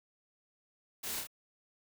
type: noise with echo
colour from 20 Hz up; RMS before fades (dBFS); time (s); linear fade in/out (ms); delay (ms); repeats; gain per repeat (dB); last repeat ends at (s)
white; -40; 1.03-1.21; 10; 31; 2; -3; 1.272
effects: none